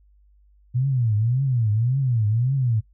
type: tone with vibrato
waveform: sine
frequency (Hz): 120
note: B2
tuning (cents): -49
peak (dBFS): -18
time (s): 0.74-2.81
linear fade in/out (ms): 20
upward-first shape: triangle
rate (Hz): 1.8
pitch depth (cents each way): 270
effects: noise-tail reverb RT60 0.1 s tail -18 dB re dry + added 50 Hz sine -53 dBFS peak until 2.93 s